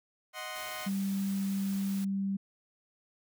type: chord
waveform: 15% pulse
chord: C diminished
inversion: first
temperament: equal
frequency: 622.3 / 740 / 1046.5 Hz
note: Eb5 / Gb5 / C6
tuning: 0 / 0 / 0 cents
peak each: -36 dBFS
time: 0.33-0.9 s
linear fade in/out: 50 ms
type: noise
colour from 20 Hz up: white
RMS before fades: -47 dBFS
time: 0.55-2.05 s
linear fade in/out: 10 ms
type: tone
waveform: sine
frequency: 195.8 Hz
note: G3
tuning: 2 cents flat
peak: -29 dBFS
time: 0.86-2.37 s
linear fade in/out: 10 ms
effects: none